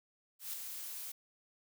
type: noise with ADSR envelope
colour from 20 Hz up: blue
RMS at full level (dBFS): -39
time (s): 0.39-1.12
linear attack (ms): 140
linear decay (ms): 10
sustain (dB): -5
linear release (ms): 5
effects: none